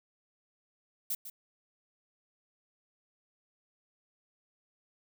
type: noise with echo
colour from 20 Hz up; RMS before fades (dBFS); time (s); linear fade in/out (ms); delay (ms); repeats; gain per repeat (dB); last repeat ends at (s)
violet; -33; 1.1-1.15; 5; 150; 1; -11; 1.3
effects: none